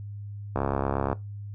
click train, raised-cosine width 1 ms, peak -12 dBFS, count 40, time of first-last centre 0.56-1.129 s, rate 68.5 Hz, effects noise-tail reverb RT60 0.2 s tail -19 dB re dry + added 102 Hz sine -35 dBFS peak until 1.54 s

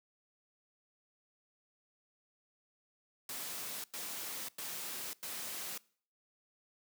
white noise bursts, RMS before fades -42 dBFS, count 4, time 3.29-5.778 s, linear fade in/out 2 ms, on 550 ms, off 96 ms, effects noise-tail reverb RT60 0.5 s tail -23 dB re dry + high-pass 150 Hz 12 dB/octave

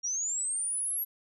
sine linear sweep, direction up, 5588 to 11680 Hz, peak -29 dBFS, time 0.03-1.05 s, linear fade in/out 20 ms, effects none

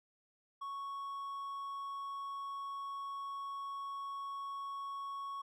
triangle tone, 1108.7 Hz, C#6, in tune, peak -38 dBFS, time 0.61-5.42 s, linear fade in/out 10 ms, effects none

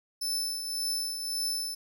sawtooth tone with tremolo, 5274 Hz, E8, in tune, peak -25 dBFS, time 0.21-1.75 s, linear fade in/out 10 ms, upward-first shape triangle, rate 1.8 Hz, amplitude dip 55%, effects none

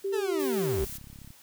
sine tone with pitch glide, 392 to 388.4 Hz, G4 to G4, 0 to -16 cents, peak -27 dBFS, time 0.04-0.85 s, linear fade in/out 10 ms, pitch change -16 cents, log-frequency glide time 0.21-0.31 s
40% pulse linear sweep, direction down, 459.5 to 43.65 Hz, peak -29 dBFS, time 0.12-0.86 s, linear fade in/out 20 ms
blue noise, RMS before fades -40 dBFS, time 0.39-0.98 s, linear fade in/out 10 ms
click train, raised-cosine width 5 ms, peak -35 dBFS, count 19, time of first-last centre 0.78-1.305 s, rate 34.3 Hz
effects white hiss -55 dBFS RMS until 1.42 s

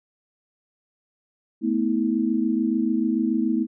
sine chord, A suspended second, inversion none, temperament equal with one note detuned, 220 / 246.9 / 321.9 Hz, A3 / B3 / E4, 0 / 0 / -41 cents, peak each -24 dBFS, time 1.61-3.67 s, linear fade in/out 50 ms, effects none

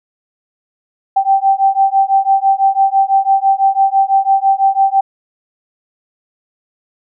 sine beating tone pair, 777 / 783 Hz, G5 / G5, -16 / -2 cents, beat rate 6 Hz, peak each -12 dBFS, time 1.16-5.01 s, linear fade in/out 10 ms, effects none

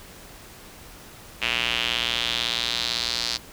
square tone with band-pass filter sweep, 59 Hz, A#1, 22 cents sharp, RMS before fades -26 dBFS, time 1.41-3.38 s, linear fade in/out 20 ms, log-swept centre 2700 to 4600 Hz, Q 3.7, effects pink hiss -45 dBFS RMS until 3.52 s

